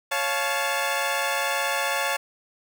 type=chord; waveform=15% pulse; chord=Db augmented; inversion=none; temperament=equal with one note detuned; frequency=554.4 / 698.5 / 869.4 Hz; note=Db5 / F5 / A5; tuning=0 / 0 / -21 cents; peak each=-21 / -23 / -21 dBFS; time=0.11-2.17 s; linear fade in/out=10 ms; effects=none